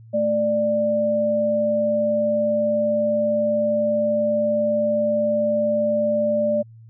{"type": "tone pair together", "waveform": "sine", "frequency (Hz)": [221.2, 591.2], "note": ["A3", "D5"], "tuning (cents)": [9, 11], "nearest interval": "octave + perfect fourth", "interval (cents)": 1702, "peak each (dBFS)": [-25, -18], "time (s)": [0.13, 6.63], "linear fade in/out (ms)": 20, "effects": ["added 113 Hz sine -42 dBFS peak until 6.89 s"]}